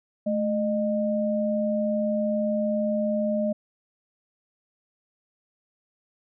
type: tone pair together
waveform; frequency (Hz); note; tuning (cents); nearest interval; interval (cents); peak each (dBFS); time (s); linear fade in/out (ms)
sine; 216.2 / 611.1; A3 / D#5; -30 / -31; octave + tritone; 1799; -25; 0.26-3.53; 10
effects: none